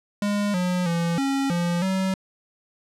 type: tone with pitch steps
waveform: square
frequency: 204.9 / 180.2 / 169.4 / 273.5 / 173.1 / 189.8 Hz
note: G#3 / F#3 / E3 / C#4 / F3 / F#3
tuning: -23 / -45 / +48 / -23 / -15 / +44 cents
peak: -22 dBFS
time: 0.22-2.14 s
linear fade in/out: 2 ms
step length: 320 ms
effects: low-pass 10000 Hz 12 dB/octave